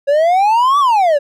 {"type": "exponential two-way sweep", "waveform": "triangle", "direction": "up then down", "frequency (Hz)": [550, 1174, 550], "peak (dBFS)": -7, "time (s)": [0.07, 1.19], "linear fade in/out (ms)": 20, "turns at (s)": 0.79, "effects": []}